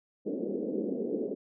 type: band-pass noise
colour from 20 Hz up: white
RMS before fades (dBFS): -33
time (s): 0.25-1.35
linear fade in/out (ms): 20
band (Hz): 200 to 490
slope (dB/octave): 48
effects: none